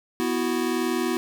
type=chord; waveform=square; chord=B suspended fourth; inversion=none; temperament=equal; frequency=246.9 / 329.6 / 370 Hz; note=B3 / E4 / F#4; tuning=0 / 0 / 0 cents; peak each=-28 dBFS; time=0.2-1.17 s; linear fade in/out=0 ms; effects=none